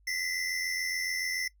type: tone cluster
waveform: square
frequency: 1965 / 2052 / 5390 Hz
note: B6 / C7 / E8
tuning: -9 / -34 / +38 cents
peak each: -37 / -33 / -37 dBFS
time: 0.07-1.48 s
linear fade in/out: 5 ms
effects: noise-tail reverb RT60 0.1 s tail -20 dB re dry + added 50 Hz sine -60 dBFS peak until 1.6 s